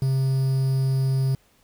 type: tone with quantisation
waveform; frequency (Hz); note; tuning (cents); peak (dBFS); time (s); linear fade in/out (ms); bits
triangle; 133.3; C3; +33; -17; 0.02-1.35; 2; 7
effects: pink hiss -61 dBFS RMS until 1.63 s